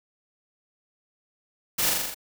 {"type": "noise with echo", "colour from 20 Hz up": "white", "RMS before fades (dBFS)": -25, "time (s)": [1.78, 1.9], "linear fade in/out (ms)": 10, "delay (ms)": 41, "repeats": 6, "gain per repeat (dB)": -2, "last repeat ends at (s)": 2.146, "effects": []}